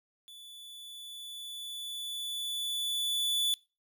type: tone with level ramp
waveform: 45% pulse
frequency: 3468 Hz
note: A7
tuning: 26 cents flat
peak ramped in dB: -48 to -26 dBFS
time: 0.28-3.54 s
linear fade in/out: 0 ms
effects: noise-tail reverb RT60 0.3 s tail -24 dB re dry